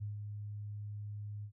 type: tone with ADSR envelope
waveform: sine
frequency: 103.83 Hz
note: G#2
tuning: in tune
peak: -36 dBFS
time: 0-1.52 s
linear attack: 24 ms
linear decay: 140 ms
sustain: -4 dB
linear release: 81 ms
effects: none